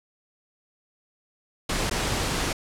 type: noise with dropouts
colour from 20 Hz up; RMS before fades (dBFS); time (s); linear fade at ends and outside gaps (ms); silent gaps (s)
pink; -26; 1.69-2.53; 5; 1.898-1.91
effects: low-pass 9000 Hz 12 dB/octave